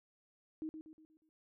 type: tone with echo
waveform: sine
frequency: 314.1 Hz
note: D#4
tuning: 16 cents sharp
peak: -38 dBFS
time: 0.62-0.69 s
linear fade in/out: 0 ms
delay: 120 ms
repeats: 5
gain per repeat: -7 dB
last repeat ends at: 1.29 s
effects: none